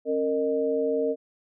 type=tone cluster; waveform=sine; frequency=270.7 / 460.4 / 616 Hz; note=C#4 / A#4 / D#5; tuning=-41 / -22 / -17 cents; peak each=-30 / -24 / -29 dBFS; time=0.05-1.16 s; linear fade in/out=50 ms; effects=none